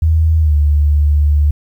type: tone with pitch glide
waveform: sine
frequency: 79.9 to 73.69 Hz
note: D#2 to D2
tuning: +47 to +6 cents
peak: -8 dBFS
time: 0.02-1.51 s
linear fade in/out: 5 ms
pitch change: -141 cents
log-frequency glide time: 0.39-0.55 s
effects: 8-bit